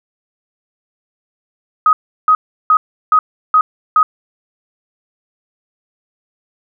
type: tone bursts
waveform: sine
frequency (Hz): 1258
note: D#6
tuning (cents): +19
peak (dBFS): -6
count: 6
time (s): 1.86-4.03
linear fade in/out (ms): 2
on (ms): 70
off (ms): 350
effects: none